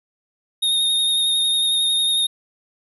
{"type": "tone with vibrato", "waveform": "square", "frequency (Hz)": 3700, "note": "A#7", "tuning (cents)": -14, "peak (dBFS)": -17, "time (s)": [0.62, 2.27], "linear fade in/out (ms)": 10, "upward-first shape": "sine", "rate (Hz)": 11, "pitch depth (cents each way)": 21, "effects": []}